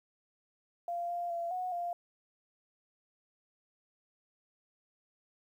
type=tone with pitch steps; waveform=sine; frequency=692 / 697 / 683 / 733 / 697 Hz; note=F5 / F5 / F5 / F#5 / F5; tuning=-16 / -4 / -39 / -16 / -4 cents; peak=-33 dBFS; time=0.88-1.93 s; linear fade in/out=2 ms; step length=210 ms; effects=11-bit